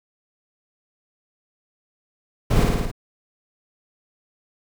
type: noise with echo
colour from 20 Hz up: brown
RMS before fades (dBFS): -17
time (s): 2.5-2.64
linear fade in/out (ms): 10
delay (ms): 55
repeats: 5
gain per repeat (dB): -2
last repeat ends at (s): 2.915
effects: none